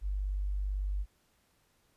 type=tone; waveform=sine; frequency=49 Hz; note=G1; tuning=in tune; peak=-30 dBFS; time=0.01-1.06 s; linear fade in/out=50 ms; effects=pink hiss -71 dBFS RMS until 1.96 s + resampled to 32000 Hz